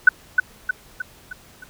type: tone with echo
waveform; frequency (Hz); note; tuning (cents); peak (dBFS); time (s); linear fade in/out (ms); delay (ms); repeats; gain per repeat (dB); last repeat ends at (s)
sine; 1497; F#6; +20; -4; 0.07-0.09; 5; 310; 5; -6; 1.64
effects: pink hiss -49 dBFS RMS until 1.69 s